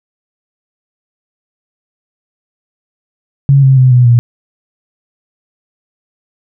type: tone with pitch steps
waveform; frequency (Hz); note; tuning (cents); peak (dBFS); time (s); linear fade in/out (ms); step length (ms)
sine; 138.59 / 133.56 / 128.71 / 124.04 / 119.54; C#3 / C3 / C3 / B2 / A#2; 0 / +36 / -28 / +8 / +44; -3; 3.49-4.19; 0; 140
effects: none